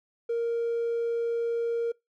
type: tone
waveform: triangle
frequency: 466.2 Hz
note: A#4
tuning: in tune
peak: -22 dBFS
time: 0.29-1.92 s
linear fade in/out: 10 ms
effects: noise-tail reverb RT60 0.2 s tail -26 dB re dry + tanh soft clip ceiling -22 dBFS